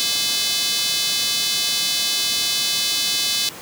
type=tone with high-pass filter; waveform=square; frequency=233.5 Hz; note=A#3; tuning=3 cents sharp; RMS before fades=-21 dBFS; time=0-3.49 s; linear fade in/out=0 ms; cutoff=3900 Hz; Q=2.4; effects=pink hiss -36 dBFS RMS until 3.61 s + high-pass 150 Hz 12 dB/octave